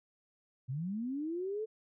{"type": "linear sweep", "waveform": "sine", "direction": "up", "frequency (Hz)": [120, 446.4], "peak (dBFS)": -34, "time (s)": [0.68, 1.66], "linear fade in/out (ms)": 20, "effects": []}